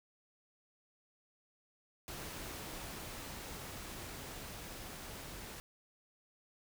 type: noise with level ramp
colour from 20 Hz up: pink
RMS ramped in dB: -45 to -48 dBFS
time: 2.08-5.6 s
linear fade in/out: 0 ms
effects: none